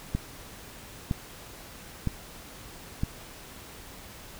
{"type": "click train", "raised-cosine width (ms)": 5, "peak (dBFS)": -14, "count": 4, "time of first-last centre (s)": [0.15, 3.035], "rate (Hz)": 1.04, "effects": ["pink hiss -46 dBFS RMS until 4.39 s"]}